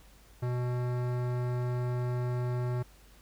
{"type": "tone with hard clipping", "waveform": "sine", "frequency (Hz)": 123.47, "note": "B2", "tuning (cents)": 0, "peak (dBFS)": -31, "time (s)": [0.42, 2.83], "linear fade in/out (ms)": 10, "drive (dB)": 18, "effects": ["added 50 Hz sine -56 dBFS peak until 3.21 s", "pink hiss -60 dBFS RMS until 3.21 s"]}